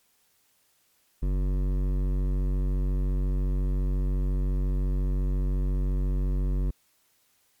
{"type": "tone with hard clipping", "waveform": "sine", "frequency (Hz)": 47.15, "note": "F#1", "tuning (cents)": 33, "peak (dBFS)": -25, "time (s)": [1.22, 6.71], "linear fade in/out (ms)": 10, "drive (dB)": 14, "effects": ["white hiss -67 dBFS RMS until 7.6 s", "MP3 96 kbps"]}